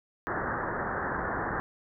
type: low-pass noise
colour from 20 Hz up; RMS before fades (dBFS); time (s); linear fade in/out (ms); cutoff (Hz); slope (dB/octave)
white; -32; 0.27-1.6; 0; 1800; 96
effects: none